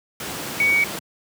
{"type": "tone in noise", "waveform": "sine", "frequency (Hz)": 2249, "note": "C#7", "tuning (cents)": 24, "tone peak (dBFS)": -15, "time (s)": [0.6, 0.84], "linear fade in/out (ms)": 2, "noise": "pink", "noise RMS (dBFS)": -29, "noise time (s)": [0.2, 0.99], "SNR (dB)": 11, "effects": ["high-pass 150 Hz 12 dB/octave"]}